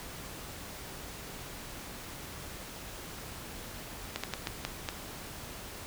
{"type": "slowing click train", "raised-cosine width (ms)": 0.2, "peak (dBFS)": -15, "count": 6, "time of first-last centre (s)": [4.16, 4.888], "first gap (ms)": 76, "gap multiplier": 1.33, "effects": ["pink hiss -44 dBFS RMS until 5.86 s"]}